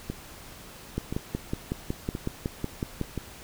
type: two click trains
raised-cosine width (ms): 3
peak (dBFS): -15 / -18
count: 12 / 4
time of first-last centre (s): 0.98-3.013 / 0.1-3.177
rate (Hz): 5.41 / 0.975
effects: pink hiss -46 dBFS RMS until 3.43 s